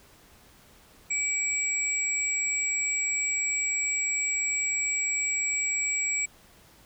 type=tone pair together; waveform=sine; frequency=2306 / 7703 Hz; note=D7 / B8; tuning=-32 / -44 cents; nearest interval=octave + major sixth; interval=2088 cents; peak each=-28 dBFS; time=1.1-6.26 s; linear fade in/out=10 ms; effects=pink hiss -56 dBFS RMS until 6.85 s